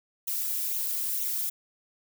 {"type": "noise with flanger", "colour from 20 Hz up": "violet", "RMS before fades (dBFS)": -30, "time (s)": [0.27, 1.5], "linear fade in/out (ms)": 10, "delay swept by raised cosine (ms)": [0.3, 3.4], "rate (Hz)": 2.1, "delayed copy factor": 0.7, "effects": []}